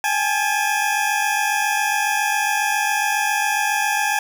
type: tone pair together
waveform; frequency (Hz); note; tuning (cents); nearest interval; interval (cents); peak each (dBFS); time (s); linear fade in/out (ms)
20% pulse; 809 / 856.3; G#5 / A5; -46 / -47; minor second; 99; -16; 0.04-4.19; 2
effects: 8-bit